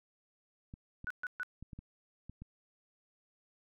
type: clicks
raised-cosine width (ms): 5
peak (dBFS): -34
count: 7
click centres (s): 0.739 / 1.044 / 1.626 / 1.732 / 1.79 / 2.296 / 2.42
type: tone bursts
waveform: sine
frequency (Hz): 1480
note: F#6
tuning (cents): 0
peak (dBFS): -35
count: 3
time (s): 1.07-1.432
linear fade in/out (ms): 0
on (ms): 34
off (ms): 130
effects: none